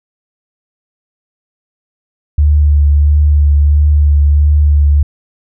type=tone with vibrato; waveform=sine; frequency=73.42 Hz; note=D2; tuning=in tune; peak=-5 dBFS; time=2.38-5.03 s; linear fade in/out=5 ms; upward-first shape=triangle; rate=1.5 Hz; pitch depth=26 cents each way; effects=none